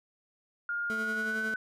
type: tone with pitch glide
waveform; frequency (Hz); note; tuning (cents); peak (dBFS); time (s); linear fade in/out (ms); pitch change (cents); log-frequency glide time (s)
sine; 1415 to 1507.8; F6 to F#6; +22 to +32; -30; 0.69-1.56; 2; +110; 0.96-1.41
type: tone with tremolo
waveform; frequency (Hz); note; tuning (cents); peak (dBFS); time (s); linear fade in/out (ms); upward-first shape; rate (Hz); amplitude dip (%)
25% pulse; 220; A3; 0; -31; 0.9-1.54; 0; sine; 11; 40
effects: resampled to 32000 Hz